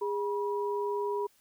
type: tone pair together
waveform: sine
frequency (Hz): 409.2 / 969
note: G#4 / B5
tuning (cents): -26 / -33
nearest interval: octave + minor third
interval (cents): 1493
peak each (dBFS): -30 / -34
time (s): 0.01-1.27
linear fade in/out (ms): 10
effects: white hiss -66 dBFS RMS until 1.4 s